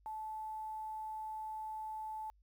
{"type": "tone with quantisation", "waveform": "sine", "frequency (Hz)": 870, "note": "A5", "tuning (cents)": -20, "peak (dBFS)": -40, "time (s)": [0.06, 2.3], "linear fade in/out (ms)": 0, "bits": 11, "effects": ["added 50 Hz sine -65 dBFS peak until 2.42 s"]}